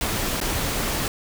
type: noise with dropouts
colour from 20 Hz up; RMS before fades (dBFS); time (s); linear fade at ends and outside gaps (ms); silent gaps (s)
pink; -25; 0.01-1.08; 1; 0.402-0.413
effects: none